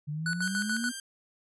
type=exponential sweep; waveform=sine; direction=up; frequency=144.9 to 248.9 Hz; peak=-31 dBFS; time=0.07-0.92 s; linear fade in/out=20 ms
type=tone with tremolo; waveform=square; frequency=1480 Hz; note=F#6; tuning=in tune; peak=-29 dBFS; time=0.26-0.89 s; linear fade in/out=2 ms; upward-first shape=square; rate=6.9 Hz; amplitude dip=75%
type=tone; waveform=5% pulse; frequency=1583 Hz; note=G6; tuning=17 cents sharp; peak=-25 dBFS; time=0.42-1 s; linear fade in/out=2 ms
effects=resampled to 24000 Hz